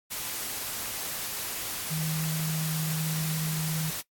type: tone in noise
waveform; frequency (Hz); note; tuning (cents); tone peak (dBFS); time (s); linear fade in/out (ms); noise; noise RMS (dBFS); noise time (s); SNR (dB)
sine; 158.1; D#3; +28; -28; 1.9-3.91; 20; white; -34; 0.1-4.02; +3
effects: noise-tail reverb RT60 0.1 s tail -19 dB re dry + AAC 64 kbps